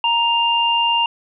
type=tone pair together; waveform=sine; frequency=934.4 / 2800 Hz; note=A#5 / F7; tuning=+4 / +4 cents; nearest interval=octave + perfect fifth; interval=1900 cents; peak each=-17 dBFS; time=0.04-1.06 s; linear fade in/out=2 ms; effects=none